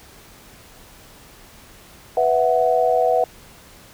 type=chord; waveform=sine; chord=B suspended fourth; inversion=none; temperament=equal; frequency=493.9 / 659.3 / 740 Hz; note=B4 / E5 / F#5; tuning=0 / 0 / 0 cents; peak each=-19 dBFS; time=2.17-3.24 s; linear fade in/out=2 ms; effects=pink hiss -46 dBFS RMS until 3.93 s